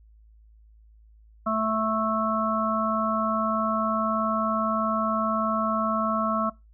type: harmonic tone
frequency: 219.6 Hz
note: A3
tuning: 3 cents flat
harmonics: 1 / 3 / 5 / 6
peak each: -28 / -28 / -28 / -28 dBFS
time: 1.46-6.5 s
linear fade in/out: 10 ms
effects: noise-tail reverb RT60 0.2 s tail -21 dB re dry + added 54 Hz sine -51 dBFS peak until 6.73 s